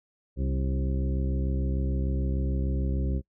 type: harmonic tone with a mistuned harmonic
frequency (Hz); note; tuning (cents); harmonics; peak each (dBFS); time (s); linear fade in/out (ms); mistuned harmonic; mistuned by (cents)
66.7; C2; +34; 1 / 2 / 3 / 4 / 5 / 6 / 8; -26 / -32 / -36 / -38 / -40 / -42 / -44; 0.36-3.22; 50; 3; -31
effects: noise-tail reverb RT60 0.1 s tail -24 dB re dry